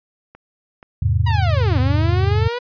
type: click train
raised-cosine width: 0.5 ms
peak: -26 dBFS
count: 4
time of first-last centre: 0.35-1.785 s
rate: 2.09 Hz
type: chord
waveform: sine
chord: E augmented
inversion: none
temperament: equal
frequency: 82.41 / 103.83 / 130.81 Hz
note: E2 / G#2 / B#2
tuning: 0 / 0 / 0 cents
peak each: -18 / -17 / -22 dBFS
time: 1.02-2.48 s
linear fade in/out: 5 ms
type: linear two-way sweep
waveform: sawtooth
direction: down then up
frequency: 977 to 246.8 to 495.5 Hz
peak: -18 dBFS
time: 1.26-2.59 s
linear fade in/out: 10 ms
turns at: 1.79 s
effects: resampled to 11025 Hz